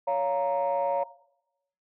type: chord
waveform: sine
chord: Bb minor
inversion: first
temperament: just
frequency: 559.4 / 699.2 / 932.3 Hz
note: Db5 / F5 / Bb5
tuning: +16 / +2 / 0 cents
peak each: -26 / -29 / -27 dBFS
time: 0.07-1.04 s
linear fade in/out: 10 ms
effects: noise-tail reverb RT60 0.8 s tail -18 dB re dry + tanh soft clip ceiling -18 dBFS